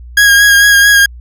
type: tone with vibrato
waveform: 40% pulse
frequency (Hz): 1639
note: G#6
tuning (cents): -23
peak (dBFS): -3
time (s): 0.17-1.06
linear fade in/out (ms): 5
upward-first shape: sine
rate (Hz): 4.5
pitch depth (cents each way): 24
effects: added 60 Hz sine -28 dBFS peak until 1.2 s